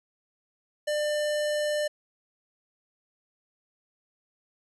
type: tone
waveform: square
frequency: 597 Hz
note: D5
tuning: 28 cents sharp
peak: -26 dBFS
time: 0.87-1.88 s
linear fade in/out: 10 ms
effects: resampled to 24000 Hz